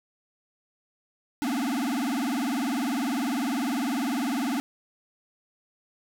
square tone with vibrato, 261.6 Hz, C4, in tune, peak -26 dBFS, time 1.42-4.6 s, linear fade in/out 0 ms, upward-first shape sine, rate 20 Hz, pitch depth 250 cents each way, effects none

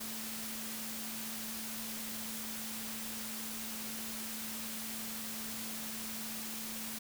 sine tone in noise, 221.3 Hz, A3, 10 cents sharp, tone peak -46 dBFS, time 0-6.99 s, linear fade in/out 10 ms, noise white, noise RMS -42 dBFS, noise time 0-6.99 s, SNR -7 dB, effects none

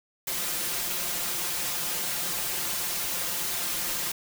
white noise with comb filter, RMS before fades -30 dBFS, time 0.27-4.12 s, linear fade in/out 5 ms, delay 5.7 ms, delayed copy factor +0.9, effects none

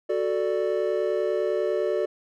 triangle chord, D major, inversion first, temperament equal, 370 / 440 / 587.3 Hz, F#4 / A4 / D5, 0 / 0 / 0 cents, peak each -25 dBFS, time 0.09-2.06 s, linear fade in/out 10 ms, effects none

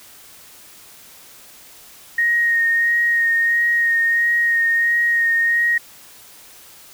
sine tone with vibrato, 1864.7 Hz, A#6, in tune, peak -14 dBFS, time 2.18-5.78 s, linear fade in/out 5 ms, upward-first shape sine, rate 1.5 Hz, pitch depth 18 cents each way, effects white hiss -44 dBFS RMS until 6.93 s

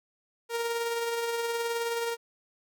sawtooth tone with tremolo, 466.2 Hz, A#4, in tune, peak -23 dBFS, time 0.49-2.17 s, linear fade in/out 50 ms, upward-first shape triangle, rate 19 Hz, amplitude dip 40%, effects none

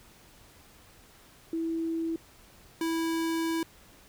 sine / square tone pair in turn, 328 / 328 Hz, E4 / E4, -9 / -9 cents, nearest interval unison, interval 0 cents, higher neither, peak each -28 dBFS, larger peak neither, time 1.53-2.16 / 2.81-3.63 s, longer second, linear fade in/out 2 ms, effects pink hiss -56 dBFS RMS until 4.08 s

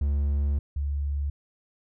triangle / sine tone pair in turn, 71.3 / 71.3 Hz, C#2 / C#2, +49 / +49 cents, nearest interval unison, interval 0 cents, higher neither, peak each -20 / -25 dBFS, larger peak first, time 0.01-0.59 / 0.76-1.3 s, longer first, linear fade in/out 5 ms, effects none

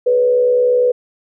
sine tone with frequency modulation, 494.2 Hz, B4, 1 cent sharp, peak -10 dBFS, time 0.06-0.92 s, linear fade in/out 10 ms, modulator 68.6 Hz, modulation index 0.4, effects none

